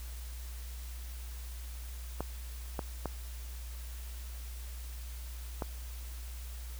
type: clicks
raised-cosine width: 1 ms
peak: -20 dBFS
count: 4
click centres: 2.206 / 2.792 / 3.057 / 5.622 s
effects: added 60 Hz sine -40 dBFS peak until 6.79 s + white hiss -52 dBFS RMS until 6.79 s